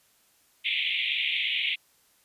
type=band-pass noise; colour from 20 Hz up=pink; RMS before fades=-28 dBFS; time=0.64-1.76 s; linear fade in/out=20 ms; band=2100 to 3600 Hz; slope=96 dB/octave; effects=white hiss -64 dBFS RMS until 2.24 s + resampled to 32000 Hz